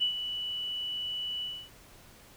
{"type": "tone with ADSR envelope", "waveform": "sine", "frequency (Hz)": 2960, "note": "F#7", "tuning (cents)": 0, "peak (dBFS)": -23, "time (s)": [0, 1.7], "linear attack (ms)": 23, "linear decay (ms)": 100, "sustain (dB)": -9, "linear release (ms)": 280, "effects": ["pink hiss -55 dBFS RMS until 2.36 s"]}